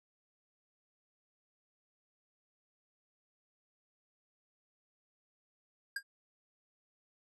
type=tone with exponential decay; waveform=square; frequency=1615 Hz; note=G#6; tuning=49 cents flat; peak=-32 dBFS; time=5.96-6.03 s; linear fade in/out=5 ms; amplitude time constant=15 ms; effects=low-pass 11000 Hz 12 dB/octave